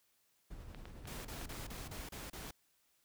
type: noise with tremolo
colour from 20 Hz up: brown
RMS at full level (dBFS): -48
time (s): 0.5-2.01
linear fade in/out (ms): 10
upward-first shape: sine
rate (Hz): 11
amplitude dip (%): 35
type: clicks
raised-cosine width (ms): 0.3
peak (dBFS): -34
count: 6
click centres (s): 0.747 / 0.855 / 1.055 / 1.201 / 1.413 / 1.523
type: noise bursts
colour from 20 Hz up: pink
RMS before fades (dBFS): -47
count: 7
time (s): 1.07-2.51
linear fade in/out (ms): 5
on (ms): 180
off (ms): 30
effects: white hiss -75 dBFS RMS until 3.04 s